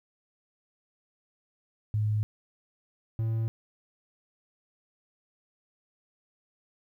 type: tone pair in turn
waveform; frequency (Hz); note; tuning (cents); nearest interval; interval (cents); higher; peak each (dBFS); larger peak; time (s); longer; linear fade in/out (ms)
sine / triangle; 106.4 / 112.65; G#2 / A2; +42 / +41; minor second; 99; second; -24; neither; 1.94-2.23 / 3.19-3.48; neither; 0
effects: 11-bit